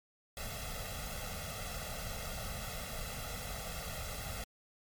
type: noise with comb filter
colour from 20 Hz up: pink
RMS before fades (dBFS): -41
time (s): 0.37-4.44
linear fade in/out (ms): 2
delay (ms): 1.5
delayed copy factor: +0.95
effects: MP3 96 kbps